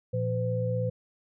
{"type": "tone cluster", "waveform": "sine", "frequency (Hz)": [116, 172.6, 507], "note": ["A#2", "F3", "B4"], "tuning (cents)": [-8, -20, 45], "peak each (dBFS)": [-28, -35, -30], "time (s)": [0.13, 0.9], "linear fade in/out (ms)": 10, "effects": []}